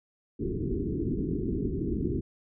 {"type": "low-pass noise", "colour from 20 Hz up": "white", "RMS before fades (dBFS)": -30, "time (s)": [0.39, 2.21], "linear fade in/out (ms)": 20, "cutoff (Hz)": 410, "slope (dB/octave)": 96, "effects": []}